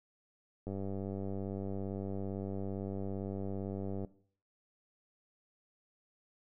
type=click train; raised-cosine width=2 ms; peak=-27 dBFS; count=331; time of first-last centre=0.67-4.048 s; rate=97.7 Hz; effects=noise-tail reverb RT60 0.5 s tail -17 dB re dry